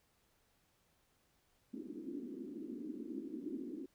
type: band-pass noise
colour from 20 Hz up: white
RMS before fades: -45 dBFS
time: 1.73-3.86 s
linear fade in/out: 10 ms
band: 230 to 340 Hz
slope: 48 dB/octave
effects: pink hiss -75 dBFS RMS until 3.94 s